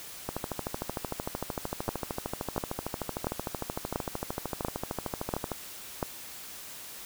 two click trains, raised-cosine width 1 ms, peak -14 / -17 dBFS, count 7 / 70, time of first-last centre 1.89-6.028 / 0.29-5.517 s, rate 1.45 / 13.2 Hz, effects white hiss -44 dBFS RMS until 7.05 s

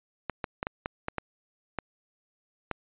clicks, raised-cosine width 0.5 ms, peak -15 dBFS, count 9, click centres 0.297 / 0.442 / 0.629 / 0.669 / 0.859 / 1.084 / 1.183 / 1.787 / 2.713 s, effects resampled to 8000 Hz

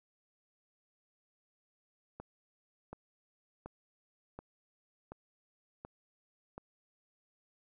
click train, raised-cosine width 1 ms, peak -30 dBFS, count 7, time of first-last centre 2.2-6.58 s, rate 1.37 Hz, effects none

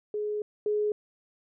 sine tone pair in turn, 420.1 / 420.1 Hz, G#4 / G#4, +20 / +20 cents, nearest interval unison, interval 0 cents, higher neither, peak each -28 / -24 dBFS, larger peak second, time 0.14-0.42 / 0.66-0.92 s, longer first, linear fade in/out 2 ms, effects none

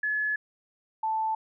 sine tone pair in turn, 1708 / 880 Hz, G#6 / A5, +48 / 0 cents, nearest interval major seventh, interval 1148 cents, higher first, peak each -25 dBFS, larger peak neither, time 0.03-0.36 / 1.03-1.35 s, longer first, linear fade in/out 5 ms, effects none

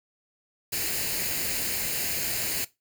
white noise with comb filter, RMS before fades -29 dBFS, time 0.72-2.65 s, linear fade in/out 10 ms, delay 0.43 ms, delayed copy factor +0.6, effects noise-tail reverb RT60 0.2 s tail -18 dB re dry

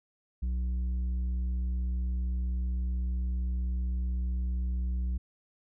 sine tone with tanh clipping, 61.74 Hz, B1, in tune, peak -29 dBFS, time 0.42-5.18 s, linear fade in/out 10 ms, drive 6 dB, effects none

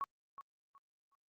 sine tone with echo, 1111 Hz, C#6, 4 cents sharp, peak -34 dBFS, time 0.01-0.04 s, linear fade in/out 0 ms, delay 370 ms, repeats 3, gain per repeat -12 dB, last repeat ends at 1.15 s, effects Opus 48 kbps

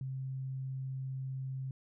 sine tone, 132.4 Hz, C3, 21 cents sharp, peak -36 dBFS, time 0.01-1.71 s, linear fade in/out 2 ms, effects none

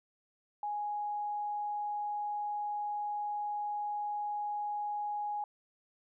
sine tone, 830.6 Hz, G#5, in tune, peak -33 dBFS, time 0.63-5.44 s, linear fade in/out 2 ms, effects none

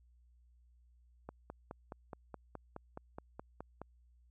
click train, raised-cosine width 1 ms, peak -30 dBFS, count 13, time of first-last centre 1.29-3.816 s, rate 4.75 Hz, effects added 60 Hz sine -63 dBFS peak until 4.3 s

